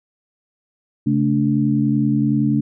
sine tone cluster, 136.1 / 218.7 / 289.3 Hz, C#3 / A3 / D4, -31 / -10 / -26 cents, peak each -20 / -18 / -19 dBFS, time 1.06-2.61 s, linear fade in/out 10 ms, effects none

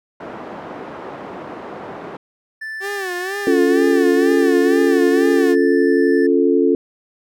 pink band-pass noise, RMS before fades -32 dBFS, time 0.2-2.17 s, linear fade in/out 5 ms, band 280 to 1100 Hz, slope 12 dB/octave
triangle tone, 1760 Hz, A6, in tune, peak -24 dBFS, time 2.61-6.27 s, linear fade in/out 10 ms
sawtooth tone with vibrato, 380.2 Hz, F#4, 47 cents sharp, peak -20 dBFS, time 2.8-5.56 s, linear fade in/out 50 ms, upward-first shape sine, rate 2.1 Hz, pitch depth 120 cents each way
sine chord, Db augmented, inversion none, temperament equal, 277.2 / 349.2 / 440 Hz, Db4 / F4 / A4, 0 / 0 / 0 cents, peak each -16 dBFS, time 3.47-6.75 s, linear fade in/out 2 ms
effects none

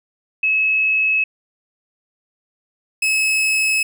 sine / 40% pulse tone pair in turn, 2581 / 2581 Hz, E7 / E7, -37 / -37 cents, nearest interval unison, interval 0 cents, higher neither, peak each -14 dBFS, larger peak neither, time 0.43-1.24 / 3.02-3.83 s, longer neither, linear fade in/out 5 ms, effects none

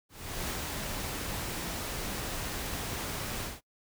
pink noise with ADSR envelope, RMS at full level -34 dBFS, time 0.09-3.61 s, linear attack 390 ms, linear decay 110 ms, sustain -2 dB, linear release 170 ms, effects noise-tail reverb RT60 0.1 s tail -22 dB re dry

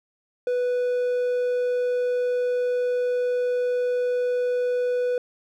triangle tone, 493.9 Hz, B4, in tune, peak -19 dBFS, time 0.47-5.18 s, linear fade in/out 2 ms, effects none

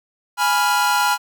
45% pulse chord, F diminished, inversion first, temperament equal, 830.6 / 987.8 / 1396.9 Hz, Ab5 / Cb6 / F6, 0 / 0 / 0 cents, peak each -20 dBFS, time 0.37-1.18 s, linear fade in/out 50 ms, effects none

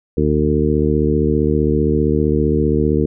harmonic tone with a mistuned harmonic, 75.3 Hz, D2, 44 cents sharp, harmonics 1 / 2 / 3 / 4 / 5 / 6, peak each -20 / -20 / -20 / -20 / -20 / -20 dBFS, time 0.17-3.06 s, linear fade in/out 5 ms, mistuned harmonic 1, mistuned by -34 cents, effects none

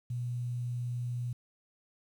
sine tone with quantisation, 121.7 Hz, B2, 25 cents flat, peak -32 dBFS, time 0.1-1.33 s, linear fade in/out 5 ms, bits 10, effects none

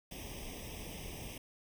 pink noise with comb filter, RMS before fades -45 dBFS, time 0.11-1.38 s, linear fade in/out 5 ms, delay 0.35 ms, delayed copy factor +0.95, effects none

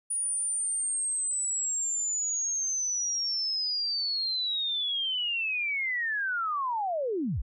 sine linear sweep, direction down, 9670 to 32.47 Hz, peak -27 dBFS, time 0.1-7.42 s, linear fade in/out 10 ms, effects none

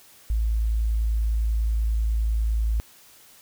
sine tone, 55.1 Hz, A1, 3 cents sharp, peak -20 dBFS, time 0.3-2.8 s, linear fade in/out 0 ms, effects white hiss -52 dBFS RMS until 3.41 s

